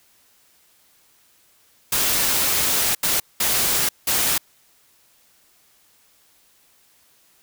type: noise bursts at uneven times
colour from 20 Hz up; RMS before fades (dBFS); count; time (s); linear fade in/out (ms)
white; -20; 4; 1.92-2.95 / 3.03-3.2 / 3.4-3.89 / 4.07-4.38; 5
effects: white hiss -58 dBFS RMS until 7.42 s